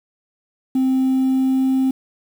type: tone with pitch glide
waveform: sine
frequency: 261.6 to 263.4 Hz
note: C4 to C4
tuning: 0 to +12 cents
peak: -12 dBFS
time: 0.75-1.91 s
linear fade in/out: 5 ms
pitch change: +12 cents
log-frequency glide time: 0.86-1.67 s
effects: tanh soft clip ceiling -13 dBFS + 7-bit